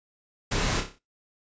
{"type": "noise with echo", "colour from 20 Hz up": "pink", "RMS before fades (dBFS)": -27, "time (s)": [0.51, 0.81], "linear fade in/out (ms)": 10, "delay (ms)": 30, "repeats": 6, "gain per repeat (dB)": -6, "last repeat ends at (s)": 0.99, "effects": ["noise-tail reverb RT60 0.2 s tail -18 dB re dry", "resampled to 16000 Hz"]}